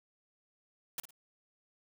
white noise with echo, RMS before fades -37 dBFS, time 0.98-1 s, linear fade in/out 2 ms, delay 54 ms, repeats 2, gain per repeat -12 dB, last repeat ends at 1.108 s, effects none

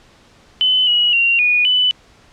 sine tone with pitch steps, 3027 / 2913 / 2760 / 2458 / 2993 Hz, F#7 / F#7 / F7 / D#7 / F#7, +39 / -28 / -21 / -22 / +19 cents, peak -11 dBFS, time 0.61-1.91 s, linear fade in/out 0 ms, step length 260 ms, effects pink hiss -49 dBFS RMS until 2.32 s + low-pass 6000 Hz 12 dB/octave

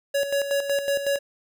square tone with tremolo, 561 Hz, C#5, 21 cents sharp, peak -21 dBFS, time 0.14-1.19 s, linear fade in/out 10 ms, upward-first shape square, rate 5.4 Hz, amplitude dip 60%, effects none

